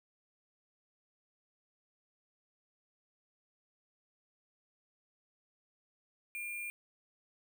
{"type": "tone with sample-and-hold", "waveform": "sine", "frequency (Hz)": 2400, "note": "D7", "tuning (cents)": 37, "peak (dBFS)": -38, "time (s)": [6.35, 6.7], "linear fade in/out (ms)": 0, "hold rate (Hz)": 11025, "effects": []}